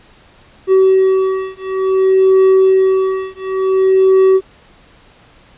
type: beating tone pair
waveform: triangle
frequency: 380 / 380.56 Hz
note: F#4 / F#4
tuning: +46 / +49 cents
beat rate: 0.56 Hz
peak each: -10 dBFS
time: 0.67-4.41 s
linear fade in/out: 50 ms
effects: pink hiss -46 dBFS RMS until 5.57 s + resampled to 8000 Hz